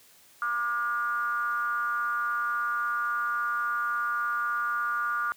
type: ring-modulated tone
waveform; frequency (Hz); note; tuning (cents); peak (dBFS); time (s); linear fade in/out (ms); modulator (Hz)
triangle; 121.8; B2; -24; -21; 0.42-5.32; 0; 1310
effects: white hiss -57 dBFS RMS until 5.36 s + high-pass 80 Hz 12 dB/octave